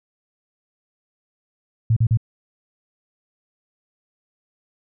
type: tone bursts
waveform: sine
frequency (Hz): 113.1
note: A2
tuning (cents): +48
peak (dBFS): -13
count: 3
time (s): 1.9-2.173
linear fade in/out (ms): 5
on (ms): 65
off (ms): 39
effects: none